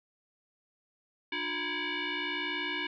sine tone with frequency modulation, 296 Hz, D4, 14 cents sharp, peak -31 dBFS, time 1.32-2.87 s, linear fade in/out 5 ms, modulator 653 Hz, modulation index 4.6, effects none

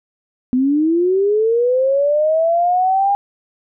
sine linear sweep, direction up, 246.9 to 810 Hz, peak -12 dBFS, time 0.53-3.15 s, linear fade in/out 0 ms, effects none

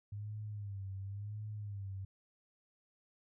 sine tone with vibrato, 101.4 Hz, G#2, 41 cents flat, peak -40 dBFS, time 0.12-2.05 s, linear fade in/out 5 ms, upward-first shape sine, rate 0.94 Hz, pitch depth 87 cents each way, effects none

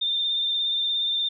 sine tone with vibrato, 3600 Hz, A7, 39 cents sharp, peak -22 dBFS, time 0.01-1.29 s, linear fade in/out 10 ms, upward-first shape sine, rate 17 Hz, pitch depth 25 cents each way, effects none

